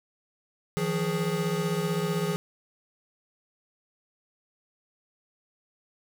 square tone cluster, 159.8 / 175.5 / 415.4 Hz, D#3 / F3 / G#4, +47 / +9 / 0 cents, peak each -31 dBFS, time 0.77-2.36 s, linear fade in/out 0 ms, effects none

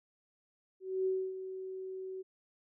sine tone with ADSR envelope, 377.2 Hz, F#4, 33 cents sharp, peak -28 dBFS, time 0.8-2.23 s, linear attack 260 ms, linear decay 270 ms, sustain -11 dB, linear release 22 ms, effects none

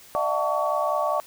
sine tone cluster, 602 / 667 / 737 / 886 / 1129 Hz, D5 / E5 / F#5 / A5 / C#6, +43 / +20 / -7 / +12 / +31 cents, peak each -26 / -29 / -30 / -31 / -26 dBFS, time 0.15-1.2 s, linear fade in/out 0 ms, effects white hiss -49 dBFS RMS until 1.26 s

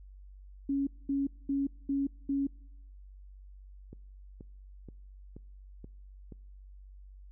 sine tone bursts, 277.2 Hz, C#4, in tune, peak -27 dBFS, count 5, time 0.69-2.47 s, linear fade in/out 5 ms, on 180 ms, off 220 ms
click train, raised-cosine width 3 ms, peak -33 dBFS, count 6, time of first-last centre 3.93-6.322 s, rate 2.09 Hz
effects noise-tail reverb RT60 0.8 s tail -25 dB re dry + added 48 Hz sine -48 dBFS peak until 7.31 s

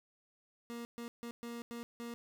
30% pulse tone bursts at uneven times, 235.6 Hz, A#3, 19 cents sharp, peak -39 dBFS, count 6, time 0.7-0.85 / 0.98-1.08 / 1.23-1.31 / 1.43-1.62 / 1.71-1.83 / 2-2.14 s, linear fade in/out 0 ms, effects none

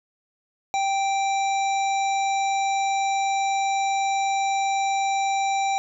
harmonic tone with a mistuned harmonic, 784 Hz, G5, in tune, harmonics 1 / 3 / 5 / 7 / 9, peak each -21 / -31 / -35 / -38 / -40 dBFS, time 0.74-5.78 s, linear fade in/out 0 ms, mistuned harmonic 7, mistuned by +81 cents, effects none

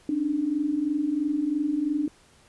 sine tone pair together, 277.2 / 300.2 Hz, C#4 / D4, 0 / +38 cents, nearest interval minor second, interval 138 cents, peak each -29 / -24 dBFS, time 0.09-2.08 s, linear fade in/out 2 ms, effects pink hiss -57 dBFS RMS until 2.48 s + resampled to 24000 Hz

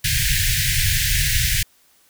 pink band-stop noise, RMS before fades -19 dBFS, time 0.04-1.63 s, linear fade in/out 5 ms, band 150 to 1600 Hz, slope 96 dB/octave, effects white hiss -57 dBFS RMS until 2.09 s

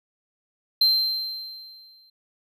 triangle tone with exponential decay, 4129 Hz, C8, 24 cents flat, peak -13 dBFS, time 0.81-2.1 s, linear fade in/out 5 ms, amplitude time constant 280 ms, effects none

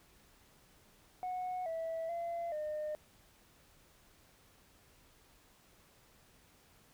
sine tone with pitch steps, 733 / 654 / 682 / 608 Hz, F#5 / E5 / F5 / D#5, -16 / -14 / -41 / -40 cents, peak -34 dBFS, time 1.23-2.95 s, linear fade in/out 0 ms, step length 430 ms, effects tanh soft clip ceiling -34 dBFS + pink hiss -65 dBFS RMS until 6.93 s

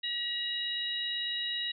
harmonic tone, 958 Hz, A#5, 47 cents sharp, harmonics 2 / 3 / 4, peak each -39 / -37 / -33 dBFS, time 0.03-1.72 s, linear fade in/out 10 ms, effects none

